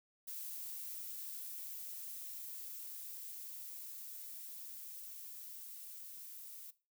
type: noise with level ramp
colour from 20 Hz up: violet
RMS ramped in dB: -45 to -51 dBFS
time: 0.27-6.71 s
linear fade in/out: 10 ms
effects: noise-tail reverb RT60 0.3 s tail -17 dB re dry